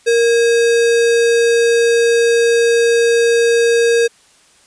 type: tone with sample-and-hold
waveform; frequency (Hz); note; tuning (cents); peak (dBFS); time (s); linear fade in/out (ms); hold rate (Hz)
sine; 466.2; A#4; 0; -9; 0.06-4.08; 20; 2100
effects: white hiss -50 dBFS RMS until 4.66 s + resampled to 22050 Hz